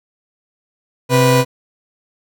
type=tone pair together; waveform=30% pulse; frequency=130.6 / 493.1 Hz; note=C3 / B4; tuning=-3 / -3 cents; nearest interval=octave + major seventh; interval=2300 cents; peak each=-10 dBFS; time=1.09-1.45 s; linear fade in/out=50 ms; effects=none